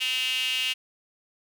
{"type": "tone with high-pass filter", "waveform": "sawtooth", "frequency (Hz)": 256.8, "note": "C4", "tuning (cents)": -32, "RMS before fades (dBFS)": -27, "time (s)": [0, 0.74], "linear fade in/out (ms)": 20, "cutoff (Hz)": 2800, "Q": 8.3, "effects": []}